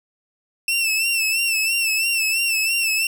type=tone with vibrato; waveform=sawtooth; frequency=2672 Hz; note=E7; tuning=23 cents sharp; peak=-15 dBFS; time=0.68-3.07 s; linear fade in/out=2 ms; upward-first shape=sine; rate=3 Hz; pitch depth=62 cents each way; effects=none